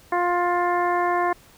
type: harmonic tone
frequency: 352.3 Hz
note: F4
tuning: 15 cents sharp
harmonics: 1 / 2 / 3 / 4 / 5 / 6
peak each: -25 / -23 / -24 / -34 / -30 / -37 dBFS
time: 0.12-1.33 s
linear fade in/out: 5 ms
effects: pink hiss -52 dBFS RMS until 1.57 s